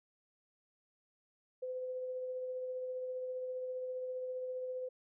sine tone with tremolo, 509 Hz, C5, 48 cents flat, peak -36 dBFS, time 1.62-4.89 s, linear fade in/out 10 ms, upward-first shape triangle, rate 15 Hz, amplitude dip 30%, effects none

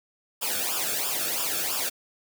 white noise with flanger, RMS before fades -28 dBFS, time 0.41-1.9 s, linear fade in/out 20 ms, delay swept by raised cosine 0.48 to 1.03 ms, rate 3 Hz, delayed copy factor -0.8, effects none

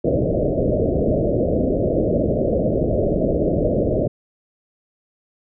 white low-pass noise, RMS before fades -19 dBFS, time 0.04-4.08 s, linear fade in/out 10 ms, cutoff 640 Hz, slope 96 dB/octave, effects none

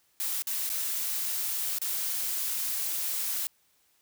blue noise with dropouts, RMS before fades -31 dBFS, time 0.2-3.47 s, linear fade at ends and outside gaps 0 ms, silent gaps 0.421-0.471 / 0.692-0.7 / 1.785-1.816 s, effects white hiss -68 dBFS RMS until 4.01 s

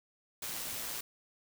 white noise with amplitude modulation, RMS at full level -38 dBFS, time 0.42-1.01 s, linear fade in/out 5 ms, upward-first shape sine, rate 112 Hz, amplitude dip 30%, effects none

